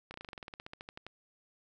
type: slowing click train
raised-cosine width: 0.3 ms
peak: -28 dBFS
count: 18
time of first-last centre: 0.11-1.066 s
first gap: 31 ms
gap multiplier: 1.07
effects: none